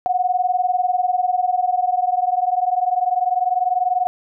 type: tone pair together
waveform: sine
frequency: 719.8 / 740 Hz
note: F#5 / F#5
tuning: -48 / 0 cents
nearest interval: unison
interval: 48 cents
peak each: -19 dBFS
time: 0.06-4.07 s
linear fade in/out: 0 ms
effects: none